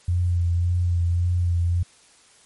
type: tone with vibrato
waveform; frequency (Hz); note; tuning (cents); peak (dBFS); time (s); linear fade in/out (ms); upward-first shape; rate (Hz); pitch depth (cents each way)
sine; 87.31; F2; 0; -18; 0.08-1.83; 5; sine; 1.8; 27
effects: white hiss -54 dBFS RMS until 2.45 s + MP3 48 kbps